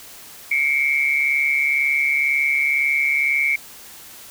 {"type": "tone pair together", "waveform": "sine", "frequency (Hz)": [2166, 2308], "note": ["C#7", "D7"], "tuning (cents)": [-41, -31], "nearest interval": "minor second", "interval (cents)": 110, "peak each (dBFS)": -19, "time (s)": [0.51, 3.56], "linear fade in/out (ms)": 5, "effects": ["white hiss -41 dBFS RMS until 4.3 s"]}